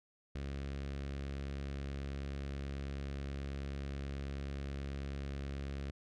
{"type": "tone with notch filter", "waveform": "sawtooth", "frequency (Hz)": 69.3, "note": "C#2", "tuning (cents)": 0, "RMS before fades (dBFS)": -41, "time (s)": [0.35, 5.91], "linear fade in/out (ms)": 5, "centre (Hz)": 900, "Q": 1.5, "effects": ["low-pass 5000 Hz 12 dB/octave"]}